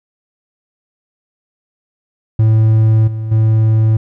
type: tone with level steps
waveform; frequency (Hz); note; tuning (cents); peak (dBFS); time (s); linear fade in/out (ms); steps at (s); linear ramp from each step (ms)
triangle; 110.2; A2; +3; -5 / -16 / -6; 2.39-3.97; 5; 3.07 / 3.31; 10
effects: none